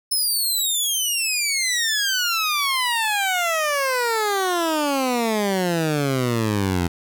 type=exponential sweep; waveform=15% pulse; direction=down; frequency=5274 to 84.6 Hz; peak=-13 dBFS; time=0.11-6.88 s; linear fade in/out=10 ms; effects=none